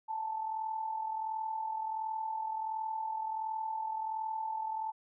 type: tone with amplitude modulation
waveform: sine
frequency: 880 Hz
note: A5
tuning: in tune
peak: -31 dBFS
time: 0.08-4.92 s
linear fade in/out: 20 ms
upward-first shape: sine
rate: 41.4 Hz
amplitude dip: 55%
effects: none